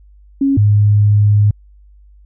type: tone pair in turn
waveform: sine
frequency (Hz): 274.8 / 103.86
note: C#4 / G#2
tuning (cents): -15 / +1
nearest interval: octave + perfect fourth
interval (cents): 1684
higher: first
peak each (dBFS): -10 / -7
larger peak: second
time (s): 0.41-0.57 / 0.57-1.51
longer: second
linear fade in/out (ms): 5
effects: added 50 Hz sine -41 dBFS peak until 2.25 s